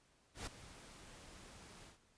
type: noise with ADSR envelope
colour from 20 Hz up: pink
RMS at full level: -43 dBFS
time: 0.34-1.99 s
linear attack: 130 ms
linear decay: 5 ms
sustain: -14 dB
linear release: 130 ms
effects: pink hiss -72 dBFS RMS until 2.17 s + resampled to 22050 Hz